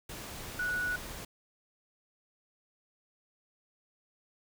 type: tone in noise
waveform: sine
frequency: 1470 Hz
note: F#6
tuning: 12 cents flat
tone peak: -30 dBFS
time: 0.59-0.96 s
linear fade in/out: 5 ms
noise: pink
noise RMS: -43 dBFS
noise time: 0.09-1.25 s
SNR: +10 dB
effects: none